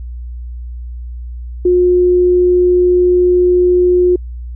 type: tone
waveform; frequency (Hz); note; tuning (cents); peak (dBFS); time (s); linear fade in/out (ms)
sine; 358.6; F4; +46; -7; 1.65-4.16; 5
effects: added 60 Hz sine -23 dBFS peak until 4.55 s